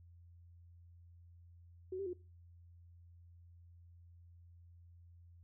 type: tone with pitch steps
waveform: sine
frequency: 372.7 / 393.2 / 358 Hz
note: F#4 / G4 / F4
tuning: +13 / +5 / +43 cents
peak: -38 dBFS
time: 1.92-2.133 s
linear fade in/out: 5 ms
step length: 71 ms
effects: noise-tail reverb RT60 0.3 s tail -19 dB re dry + added 86 Hz sine -57 dBFS peak until 5.43 s